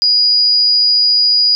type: tone with amplitude modulation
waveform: sine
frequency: 4900 Hz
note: D#8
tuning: 27 cents flat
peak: -7 dBFS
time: 0.02-1.55 s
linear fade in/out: 0 ms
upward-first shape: sine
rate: 114 Hz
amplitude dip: 25%
effects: none